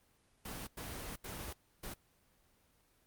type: noise bursts at uneven times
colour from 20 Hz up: pink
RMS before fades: -44 dBFS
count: 4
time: 0.45-0.67 / 0.77-1.16 / 1.24-1.53 / 1.83-1.94 s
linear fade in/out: 5 ms
effects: pink hiss -71 dBFS RMS until 3.06 s + Opus 24 kbps